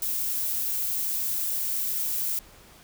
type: noise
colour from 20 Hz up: violet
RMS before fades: -28 dBFS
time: 0.02-2.39 s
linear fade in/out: 2 ms
effects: pink hiss -52 dBFS RMS until 2.83 s